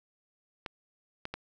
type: clicks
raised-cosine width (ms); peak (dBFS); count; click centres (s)
0.3; -20; 3; 0.662 / 1.254 / 1.34
effects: none